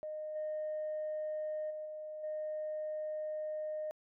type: tone with level steps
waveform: sine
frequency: 615 Hz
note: D#5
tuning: 20 cents flat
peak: -38 / -34 / -39 / -41 / -35 dBFS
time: 0.03-3.91 s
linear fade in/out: 0 ms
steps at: 0.35 / 1.7 / 1.85 / 2.23 s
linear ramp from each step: 10 ms
effects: tanh soft clip ceiling -32 dBFS